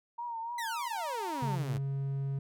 sine tone with vibrato, 930 Hz, A#5, 4 cents flat, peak -35 dBFS, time 0.18-1.56 s, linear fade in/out 10 ms, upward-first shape triangle, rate 3.5 Hz, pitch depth 70 cents each way
sawtooth exponential sweep, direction down, 2038 to 101.5 Hz, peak -33 dBFS, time 0.58-1.78 s, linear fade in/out 5 ms
triangle tone, 137.5 Hz, C#3, 14 cents flat, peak -29 dBFS, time 1.42-2.39 s, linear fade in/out 5 ms
effects none

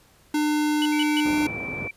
square tone, 300 Hz, D4, 37 cents sharp, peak -21 dBFS, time 0.34-1.47 s, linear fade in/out 5 ms
triangle tone bursts, 2960 Hz, F#7, in tune, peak -23 dBFS, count 3, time 0.82-1.202 s, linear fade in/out 0 ms, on 34 ms, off 140 ms
sine tone with pitch glide, 2300 to 2331 Hz, D7 to D7, -37 to -14 cents, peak -30 dBFS, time 0.92-1.91 s, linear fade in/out 5 ms, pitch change +23 cents, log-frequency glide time 1.17-1.3 s
pink band-pass noise, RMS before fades -35 dBFS, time 1.25-1.88 s, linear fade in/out 5 ms, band 100 to 800 Hz, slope 12 dB/octave
effects pink hiss -57 dBFS RMS until 1.96 s + resampled to 32000 Hz

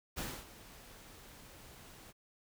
pink noise with ADSR envelope, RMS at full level -39 dBFS, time 0.16-2.13 s, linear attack 25 ms, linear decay 260 ms, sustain -16 dB, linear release 32 ms, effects none

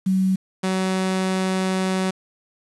sine / sawtooth tone pair in turn, 188.9 / 188 Hz, F#3 / F#3, +36 / +28 cents, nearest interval unison, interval 8 cents, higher first, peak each -16 dBFS, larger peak neither, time 0.06-0.36 / 0.63-2.11 s, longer second, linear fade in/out 10 ms, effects resampled to 24000 Hz + 7-bit

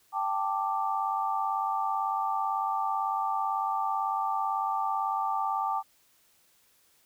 sine chord, G suspended second, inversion none, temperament just, 784 / 882 / 1176 Hz, G5 / A5 / D6, 0 / +4 / +2 cents, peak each -31 dBFS, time 0.12-5.83 s, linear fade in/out 50 ms, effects white hiss -65 dBFS RMS until 7.05 s

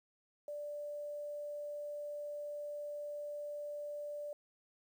sine tone with quantisation, 587.3 Hz, D5, in tune, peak -40 dBFS, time 0.48-4.33 s, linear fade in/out 2 ms, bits 11, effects none

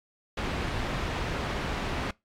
pink low-pass noise, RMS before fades -31 dBFS, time 0.37-2.11 s, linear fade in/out 5 ms, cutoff 3100 Hz, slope 12 dB/octave, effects noise-tail reverb RT60 0.2 s tail -23 dB re dry + MP3 96 kbps

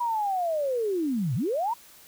sine linear two-way sweep, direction down then up, 977 to 110 to 977 Hz, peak -24 dBFS, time 0-1.74 s, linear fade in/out 10 ms, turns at 1.35 s, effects white hiss -52 dBFS RMS until 2.07 s

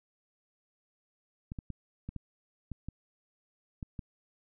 clicks, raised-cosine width 5 ms, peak -26 dBFS, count 9, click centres 1.519 / 1.588 / 1.703 / 2.09 / 2.163 / 2.717 / 2.886 / 3.828 / 3.992 s, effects none

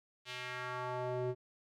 square tone with band-pass filter sweep, 125.5 Hz, B2, 28 cents sharp, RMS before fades -39 dBFS, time 0.25-1.35 s, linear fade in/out 50 ms, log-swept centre 3300 to 370 Hz, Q 1.6, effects none

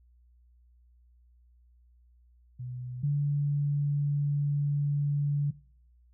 sine tone pair in turn, 124.9 / 144.16 Hz, B2 / D3, +20 / -32 cents, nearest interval major second, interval 248 cents, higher second, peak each -35 / -24 dBFS, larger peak second, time 2.59-3.03 / 3.03-5.51 s, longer second, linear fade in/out 10 ms, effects noise-tail reverb RT60 0.6 s tail -22 dB re dry + added 60 Hz sine -58 dBFS peak until 6.13 s

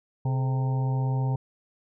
harmonic tone with a mistuned harmonic, 130.81 Hz, C3, in tune, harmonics 1 / 2 / 3 / 4 / 5 / 6 / 7, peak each -23 / -39 / -40 / -43 / -47 / -40 / -40 dBFS, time 0.25-1.36 s, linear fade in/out 5 ms, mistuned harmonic 3, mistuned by +120 cents, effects none

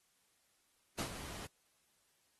pink noise with ADSR envelope, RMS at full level -38 dBFS, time 0.98-1.47 s, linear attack 11 ms, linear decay 92 ms, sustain -10 dB, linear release 16 ms, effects white hiss -75 dBFS RMS until 2.39 s + AAC 32 kbps

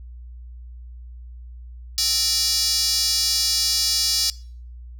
square tone with high-pass filter, 261.6 Hz, C4, in tune, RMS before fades -21 dBFS, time 1.98-4.3 s, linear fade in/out 0 ms, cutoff 4900 Hz, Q 4.1, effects noise-tail reverb RT60 0.5 s tail -23 dB re dry + added 60 Hz sine -36 dBFS peak until 4.99 s

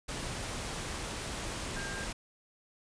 sine tone in noise, 1601 Hz, G6, 36 cents sharp, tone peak -40 dBFS, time 1.76-2.05 s, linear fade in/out 10 ms, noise pink, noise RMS -38 dBFS, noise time 0.08-2.13 s, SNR -5 dB, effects resampled to 22050 Hz

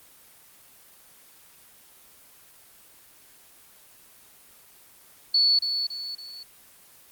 sine tone with echo, 4435 Hz, C#8, in tune, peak -17 dBFS, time 5.34-5.59 s, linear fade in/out 5 ms, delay 280 ms, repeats 3, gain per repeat -7 dB, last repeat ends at 6.43 s, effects white hiss -53 dBFS RMS until 7.11 s + Opus 24 kbps

